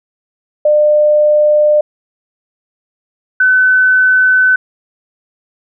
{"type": "tone pair in turn", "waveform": "sine", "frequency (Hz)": [600, 1511.9], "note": ["D5", "F#6"], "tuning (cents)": [37, 37], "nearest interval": "octave + major third", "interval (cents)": 1600, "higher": "second", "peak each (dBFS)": -6, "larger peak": "neither", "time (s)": [[0.65, 1.81], [3.4, 4.56]], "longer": "neither", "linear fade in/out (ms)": 5, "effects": []}